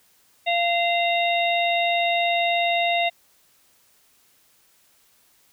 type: harmonic tone with a mistuned harmonic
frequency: 691 Hz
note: F5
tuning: 19 cents flat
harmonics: 1 / 3 / 4 / 5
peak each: -21 / -26 / -27 / -28 dBFS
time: 0.46-3.1 s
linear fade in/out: 20 ms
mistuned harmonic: 5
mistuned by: +120 cents
effects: white hiss -60 dBFS RMS until 5.52 s